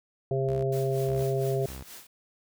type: harmonic tone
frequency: 134 Hz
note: C3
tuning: 42 cents sharp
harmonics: 1 / 3 / 4 / 5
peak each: -28 / -28 / -35 / -33 dBFS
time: 0.31-1.66 s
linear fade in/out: 2 ms
type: tone bursts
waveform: sawtooth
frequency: 65.9 Hz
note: C2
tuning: 13 cents sharp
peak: -35 dBFS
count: 3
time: 0.48-1.83 s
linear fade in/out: 5 ms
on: 150 ms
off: 450 ms
type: noise with tremolo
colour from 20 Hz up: white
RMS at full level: -44 dBFS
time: 0.72-2.07 s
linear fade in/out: 5 ms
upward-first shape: sine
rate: 4.3 Hz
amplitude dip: 70%
effects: none